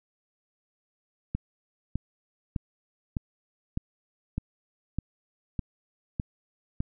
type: click train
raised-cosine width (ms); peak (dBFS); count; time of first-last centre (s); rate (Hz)
5; -16; 10; 1.35-6.805; 1.65
effects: none